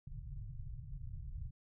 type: low-pass noise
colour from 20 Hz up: pink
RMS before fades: -45 dBFS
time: 0.07-1.51 s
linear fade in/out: 5 ms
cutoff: 150 Hz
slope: 96 dB/octave
effects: none